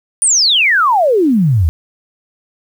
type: exponential sweep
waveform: sine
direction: down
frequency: 9690 to 73.42 Hz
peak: -8 dBFS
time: 0.22-1.69 s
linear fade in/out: 0 ms
effects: 7-bit